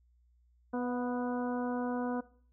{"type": "harmonic tone with a mistuned harmonic", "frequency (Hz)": 246.9, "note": "B3", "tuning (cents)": 0, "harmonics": [1, 2, 3, 4, 5, 6], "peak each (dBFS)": [-33, -37, -41, -43, -49, -47], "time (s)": [0.73, 2.21], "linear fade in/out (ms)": 10, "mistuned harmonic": 3, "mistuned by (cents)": -25, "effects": ["noise-tail reverb RT60 0.5 s tail -19 dB re dry", "added 60 Hz sine -64 dBFS peak until 2.52 s"]}